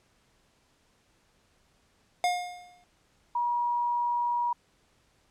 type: tone with exponential decay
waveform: square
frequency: 714 Hz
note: F5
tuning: 38 cents sharp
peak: -22 dBFS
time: 2.24-2.84 s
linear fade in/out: 1 ms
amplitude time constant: 130 ms
type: tone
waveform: sine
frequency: 959 Hz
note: A#5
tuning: 49 cents sharp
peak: -25 dBFS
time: 3.35-4.53 s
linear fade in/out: 5 ms
effects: pink hiss -67 dBFS RMS until 5.3 s + low-pass 9000 Hz 12 dB/octave